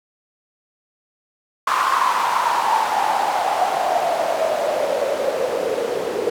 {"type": "noise with band-pass filter sweep", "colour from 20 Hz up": "white", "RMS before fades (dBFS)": -20, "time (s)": [1.67, 6.3], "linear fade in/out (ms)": 5, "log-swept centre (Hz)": [1100, 440], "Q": 7, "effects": []}